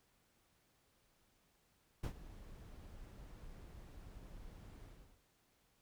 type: noise with ADSR envelope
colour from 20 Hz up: brown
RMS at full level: -37 dBFS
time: 2.03-5.21 s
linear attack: 10 ms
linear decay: 84 ms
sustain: -17 dB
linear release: 360 ms
effects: pink hiss -75 dBFS RMS until 5.81 s